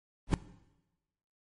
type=noise with exponential growth; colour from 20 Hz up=brown; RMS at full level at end=-19 dBFS; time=0.27-0.34 s; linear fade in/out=0 ms; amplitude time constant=15 ms; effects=noise-tail reverb RT60 1.0 s tail -17 dB re dry + MP3 48 kbps